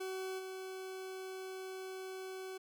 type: tone with level steps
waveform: 40% pulse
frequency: 377.5 Hz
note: F#4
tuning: 35 cents sharp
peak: -38 / -42 dBFS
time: 0-2.58 s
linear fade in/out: 10 ms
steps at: 0.38 s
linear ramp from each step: 20 ms
effects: none